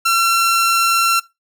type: tone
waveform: sawtooth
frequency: 1357 Hz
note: E6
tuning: 50 cents sharp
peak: -9 dBFS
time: 0.05-1.2 s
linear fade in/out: 10 ms
effects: noise-tail reverb RT60 0.2 s tail -18 dB re dry